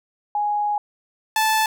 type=tone pair in turn; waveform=sine / sawtooth; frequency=830.6 / 874.7 Hz; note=G#5 / A5; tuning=0 / -10 cents; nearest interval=minor second; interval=90 cents; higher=second; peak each=-19 / -13 dBFS; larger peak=second; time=0.35-0.78 / 1.36-1.66 s; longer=first; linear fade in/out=2 ms; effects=none